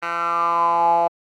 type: tone with band-pass filter sweep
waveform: 10% pulse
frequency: 169.9 Hz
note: F3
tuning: 47 cents flat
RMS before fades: -19 dBFS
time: 0.02-1.08 s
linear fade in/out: 10 ms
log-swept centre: 1600 to 740 Hz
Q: 7.6
effects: Opus 32 kbps